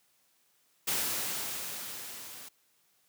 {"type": "noise with level ramp", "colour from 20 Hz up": "white", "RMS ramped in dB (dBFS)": [-30, -47], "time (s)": [0.87, 2.49], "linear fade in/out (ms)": 10, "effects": ["white hiss -70 dBFS RMS until 3.08 s", "high-pass 100 Hz 12 dB/octave"]}